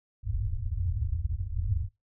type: low-pass noise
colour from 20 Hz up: white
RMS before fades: -30 dBFS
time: 0.23-1.89 s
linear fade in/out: 50 ms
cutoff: 110 Hz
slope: 96 dB/octave
effects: noise-tail reverb RT60 0.2 s tail -20 dB re dry